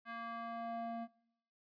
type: tone with band-pass filter sweep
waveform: square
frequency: 231.2 Hz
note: A#3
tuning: 14 cents flat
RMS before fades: -43 dBFS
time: 0.05-1.08 s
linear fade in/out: 50 ms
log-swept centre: 1500 to 500 Hz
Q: 2.1
effects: noise-tail reverb RT60 0.9 s tail -24 dB re dry + resampled to 11025 Hz